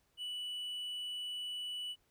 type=tone; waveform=triangle; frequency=2960 Hz; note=F#7; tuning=in tune; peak=-37 dBFS; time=0.17-1.96 s; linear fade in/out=50 ms; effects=pink hiss -75 dBFS RMS until 2.1 s